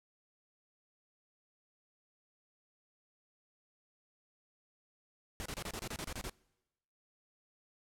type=noise bursts; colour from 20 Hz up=pink; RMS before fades=-41 dBFS; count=11; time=5.4-6.296 s; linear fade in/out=0 ms; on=56 ms; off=28 ms; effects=noise-tail reverb RT60 1.0 s tail -25 dB re dry + low-pass 12000 Hz 12 dB/octave